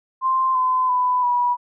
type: tone with pitch steps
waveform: sine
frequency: 1046.5 / 1022 / 998.1 / 974.7 Hz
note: C6 / C6 / B5 / B5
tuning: 0 / -41 / +18 / -23 cents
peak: -16 dBFS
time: 0.21-1.57 s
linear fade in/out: 50 ms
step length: 340 ms
effects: none